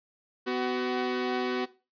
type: tone pair together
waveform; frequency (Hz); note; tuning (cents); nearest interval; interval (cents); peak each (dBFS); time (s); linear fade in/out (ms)
sawtooth; 251 / 375.1; B3 / F#4; +28 / +24; perfect fifth; 696; -28 / -25; 0.46-1.66; 20
effects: noise-tail reverb RT60 0.3 s tail -17 dB re dry + resampled to 11025 Hz